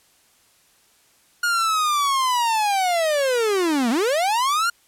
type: linear two-way sweep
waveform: 45% pulse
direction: down then up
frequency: 1436 to 220 to 1436 Hz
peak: -18 dBFS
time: 1.43-4.7 s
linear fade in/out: 5 ms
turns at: 3.9 s
effects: white hiss -58 dBFS RMS until 4.87 s + low-pass 12000 Hz 12 dB/octave

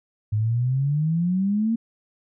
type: exponential sweep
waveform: sine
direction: up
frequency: 103.83 to 232.5 Hz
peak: -19 dBFS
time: 0.32-1.76 s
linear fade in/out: 10 ms
effects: none

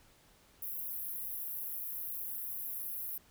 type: high-pass noise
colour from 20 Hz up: pink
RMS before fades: -40 dBFS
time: 0.62-3.18 s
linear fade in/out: 5 ms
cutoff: 11000 Hz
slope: 96 dB/octave
effects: pink hiss -64 dBFS RMS until 3.3 s

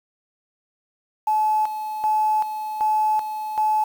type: tone with tremolo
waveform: sine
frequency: 860 Hz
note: A5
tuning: 40 cents flat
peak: -16 dBFS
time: 1.27-3.84 s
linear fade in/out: 5 ms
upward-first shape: square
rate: 1.3 Hz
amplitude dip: 65%
effects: tanh soft clip ceiling -12 dBFS + 7-bit

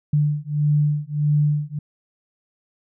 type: beating tone pair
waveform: sine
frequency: 147.5 / 149.1 Hz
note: D3 / D3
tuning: +8 / +27 cents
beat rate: 1.6 Hz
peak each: -20 dBFS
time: 0.13-1.79 s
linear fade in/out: 5 ms
effects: none

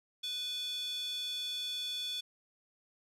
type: tone with high-pass filter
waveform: square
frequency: 493.9 Hz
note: B4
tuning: in tune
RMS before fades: -38 dBFS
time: 0.23-2.21 s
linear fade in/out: 10 ms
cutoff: 3600 Hz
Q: 9.8
effects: resampled to 32000 Hz

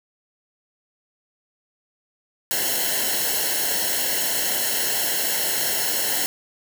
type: noise with comb filter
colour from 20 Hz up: white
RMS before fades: -23 dBFS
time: 2.51-6.26 s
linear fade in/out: 0 ms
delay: 0.83 ms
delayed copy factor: -0.85
effects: none

